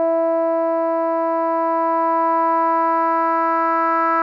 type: tone with low-pass filter sweep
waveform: 10% pulse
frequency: 329.6 Hz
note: E4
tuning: in tune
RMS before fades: -18 dBFS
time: 0-4.22 s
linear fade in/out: 0 ms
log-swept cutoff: 690 to 1300 Hz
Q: 3.8
effects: none